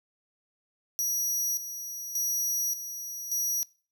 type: tone with tremolo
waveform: sawtooth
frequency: 5790 Hz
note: F#8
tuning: 38 cents flat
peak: -23 dBFS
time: 0.99-3.63 s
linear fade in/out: 0 ms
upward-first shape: square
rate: 0.86 Hz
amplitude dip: 65%
effects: noise-tail reverb RT60 0.4 s tail -22 dB re dry